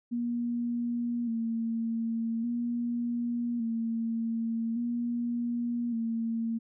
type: tone with vibrato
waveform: sine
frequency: 233.1 Hz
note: A#3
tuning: in tune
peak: -28 dBFS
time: 0.11-6.59 s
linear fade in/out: 20 ms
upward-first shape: square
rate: 0.43 Hz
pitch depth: 38 cents each way
effects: none